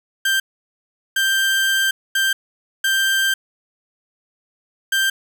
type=tone bursts at uneven times; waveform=30% pulse; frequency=1573 Hz; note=G6; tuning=6 cents sharp; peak=-13 dBFS; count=5; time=0.25-0.4 / 1.16-1.91 / 2.15-2.33 / 2.84-3.34 / 4.92-5.1 s; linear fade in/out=5 ms; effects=none